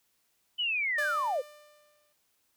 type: linear sweep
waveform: sine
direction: down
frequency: 3031 to 466.2 Hz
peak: -27 dBFS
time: 0.58-1.42 s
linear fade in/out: 20 ms
type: tone with exponential decay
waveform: sawtooth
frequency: 596 Hz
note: D5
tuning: 25 cents sharp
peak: -28 dBFS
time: 0.98-2.13 s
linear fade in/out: 5 ms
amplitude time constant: 250 ms
effects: white hiss -73 dBFS RMS until 2.56 s

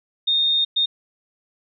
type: tone bursts at uneven times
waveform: sine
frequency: 3674 Hz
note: A#7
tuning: 26 cents flat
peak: -16 dBFS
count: 2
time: 0.27-0.65 / 0.76-0.86 s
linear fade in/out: 10 ms
effects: none

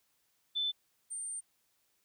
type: tone pair in turn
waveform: sine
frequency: 3520 / 8870 Hz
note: A7 / C#9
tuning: 0 / 0 cents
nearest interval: octave + major third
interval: 1600 cents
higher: second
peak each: -30 / -37 dBFS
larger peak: first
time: 0.55-0.72 / 1.1-1.41 s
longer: second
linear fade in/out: 20 ms
effects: white hiss -75 dBFS RMS until 2.04 s

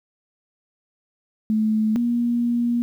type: tone pair in turn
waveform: sine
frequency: 217 / 238.2 Hz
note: A3 / A#3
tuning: -24 / +38 cents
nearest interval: major second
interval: 162 cents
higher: second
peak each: -17 / -18 dBFS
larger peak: first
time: 1.5-1.96 / 1.96-2.82 s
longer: second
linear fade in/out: 0 ms
effects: 9-bit

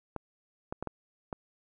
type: clicks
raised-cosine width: 1 ms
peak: -21 dBFS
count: 5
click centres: 0.163 / 0.725 / 0.826 / 0.873 / 1.328 s
effects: none

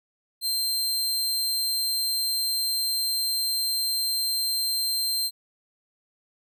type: tone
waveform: sawtooth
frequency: 4150 Hz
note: C8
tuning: 15 cents flat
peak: -21 dBFS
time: 0.41-5.31 s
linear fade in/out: 50 ms
effects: none

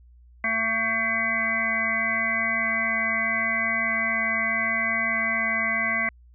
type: harmonic tone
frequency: 224.8 Hz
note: A3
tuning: 37 cents sharp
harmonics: 1 / 3 / 5 / 7 / 9 / 10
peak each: -34 / -33 / -32 / -32 / -24 / -30 dBFS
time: 0.44-6.09 s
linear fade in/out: 2 ms
effects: added 60 Hz sine -49 dBFS peak until 6.34 s

